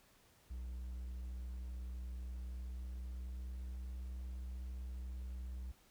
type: tone with pitch glide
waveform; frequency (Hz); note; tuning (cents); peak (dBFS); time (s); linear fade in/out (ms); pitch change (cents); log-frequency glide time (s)
triangle; 61.74 to 62.67; B1 to B1; 0 to +26; -40; 0.5-5.72; 10; +26; 2.28-3.84
effects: pink hiss -68 dBFS RMS until 5.9 s